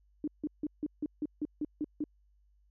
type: tone bursts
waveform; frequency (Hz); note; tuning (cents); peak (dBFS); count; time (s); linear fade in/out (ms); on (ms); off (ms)
sine; 300; D4; +37; -30; 10; 0.24-2.04; 2; 36; 160
effects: added 50 Hz sine -64 dBFS peak until 2.7 s